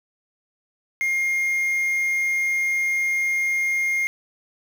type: tone with quantisation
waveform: triangle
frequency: 2128 Hz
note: C7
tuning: 29 cents sharp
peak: -18 dBFS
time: 1.01-4.07 s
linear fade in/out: 0 ms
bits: 7
effects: none